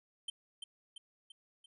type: tone with echo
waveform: square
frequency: 3119 Hz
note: G7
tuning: 9 cents flat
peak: -37 dBFS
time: 0.28-0.3 s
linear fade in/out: 5 ms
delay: 340 ms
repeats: 4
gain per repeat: -5 dB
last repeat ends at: 1.66 s
effects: resampled to 24000 Hz